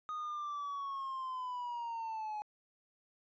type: linear sweep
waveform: triangle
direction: down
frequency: 1244.5 to 837 Hz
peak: -35 dBFS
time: 0.09-2.42 s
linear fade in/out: 0 ms
effects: tanh soft clip ceiling -31 dBFS + resampled to 16000 Hz